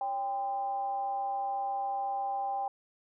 sine tone with frequency modulation, 794 Hz, G5, 22 cents sharp, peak -30 dBFS, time 0.01-2.68 s, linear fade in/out 2 ms, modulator 234 Hz, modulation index 0.4, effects none

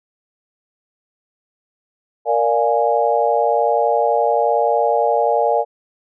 sine chord, Bb dominant seventh, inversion none, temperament equal, 466.2 / 587.3 / 698.5 / 830.6 Hz, Bb4 / D5 / F5 / Ab5, 0 / 0 / 0 / 0 cents, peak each -19 dBFS, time 2.25-5.65 s, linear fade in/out 50 ms, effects none

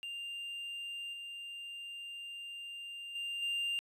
triangle tone with level steps, 2794 Hz, F7, in tune, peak -38 / -41 / -35 / -31 dBFS, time 0.03-3.79 s, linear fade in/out 0 ms, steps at 1.13 / 3.15 / 3.42 s, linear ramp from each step 5 ms, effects resampled to 32000 Hz

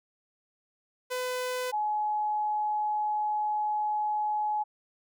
sawtooth / sine tone pair in turn, 503 / 845.9 Hz, B4 / G#5, +32 / +32 cents, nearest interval major sixth, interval 900 cents, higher second, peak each -26 dBFS, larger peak neither, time 1.1-1.72 / 1.72-4.64 s, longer second, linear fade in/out 20 ms, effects none

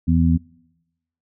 harmonic tone, 82.8 Hz, E2, 8 cents sharp, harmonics 1 / 2 / 3, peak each -18 / -18 / -18 dBFS, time 0.07-0.38 s, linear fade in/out 20 ms, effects noise-tail reverb RT60 0.9 s tail -25 dB re dry

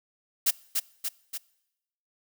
blue noise with echo, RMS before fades -22 dBFS, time 0.46-0.51 s, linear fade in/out 10 ms, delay 290 ms, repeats 3, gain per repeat -4 dB, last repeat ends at 1.38 s, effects noise-tail reverb RT60 0.9 s tail -23 dB re dry

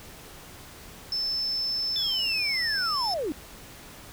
sine tone, 5274 Hz, E8, in tune, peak -25 dBFS, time 1.12-3.14 s, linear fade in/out 2 ms
sine linear sweep, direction down, 3520 to 269.5 Hz, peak -26 dBFS, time 1.96-3.32 s, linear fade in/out 0 ms
effects tanh soft clip ceiling -20 dBFS + pink hiss -46 dBFS RMS until 4.12 s

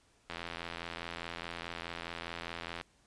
click train, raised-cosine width 0.3 ms, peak -23 dBFS, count 214, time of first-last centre 0.3-2.812 s, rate 84.8 Hz, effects pink hiss -68 dBFS RMS until 3.06 s + resampled to 22050 Hz

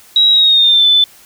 sine tone with pitch glide, 3852 to 3512 Hz, B7 to A7, -44 to -4 cents, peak -6 dBFS, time 0.16-1.04 s, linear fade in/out 2 ms, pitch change -160 cents, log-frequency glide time 0.31-0.86 s, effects white hiss -43 dBFS RMS until 1.25 s

